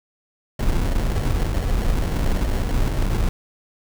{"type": "noise with sample-and-hold", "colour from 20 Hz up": "brown", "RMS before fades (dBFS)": -20, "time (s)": [0.59, 3.29], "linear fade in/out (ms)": 5, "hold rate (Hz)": 1225, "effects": []}